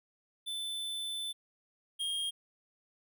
square tone pair in turn, 3520 / 3233 Hz, A7 / G#7, 0 / -47 cents, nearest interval minor second, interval 147 cents, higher first, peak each -36 / -33 dBFS, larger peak second, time 0.46-1.33 / 1.99-2.31 s, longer first, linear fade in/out 20 ms, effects none

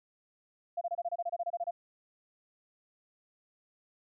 sine tone bursts, 690 Hz, F5, 21 cents flat, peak -30 dBFS, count 14, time 0.77-1.71 s, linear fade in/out 10 ms, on 43 ms, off 26 ms, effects none

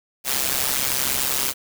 white noise with amplitude modulation, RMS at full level -19 dBFS, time 0.24-1.54 s, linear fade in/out 50 ms, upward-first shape sine, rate 133 Hz, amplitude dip 85%, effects none

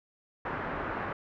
white low-pass noise, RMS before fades -35 dBFS, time 0.45-1.13 s, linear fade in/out 5 ms, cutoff 1600 Hz, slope 24 dB/octave, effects none

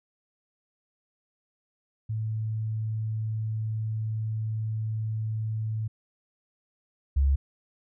sine tone pair in turn, 109.7 / 69.11 Hz, A2 / C#2, -5 / -5 cents, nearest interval minor sixth, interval 800 cents, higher first, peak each -27 / -19 dBFS, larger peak second, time 2.09-5.88 / 7.16-7.36 s, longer first, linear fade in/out 10 ms, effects none

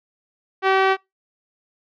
5% pulse tone with low-pass filter, 383.4 Hz, G4, 38 cents flat, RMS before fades -17 dBFS, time 0.62-0.97 s, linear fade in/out 50 ms, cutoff 1400 Hz, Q 0.61, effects noise-tail reverb RT60 0.2 s tail -26 dB re dry

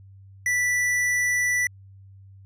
sine tone with hard clipping, 1970 Hz, B6, 5 cents flat, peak -22 dBFS, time 0.46-1.67 s, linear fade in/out 2 ms, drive 13 dB, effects added 97 Hz sine -45 dBFS peak until 2.45 s + resampled to 32000 Hz

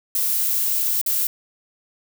violet noise with dropouts, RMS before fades -21 dBFS, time 0.15-1.27 s, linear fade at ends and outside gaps 2 ms, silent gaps 1.014-1.062 s, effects none

